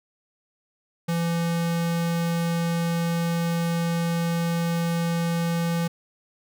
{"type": "tone", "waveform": "square", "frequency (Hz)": 168.7, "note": "E3", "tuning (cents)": 40, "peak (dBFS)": -23, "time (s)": [1.08, 5.88], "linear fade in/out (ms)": 10, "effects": []}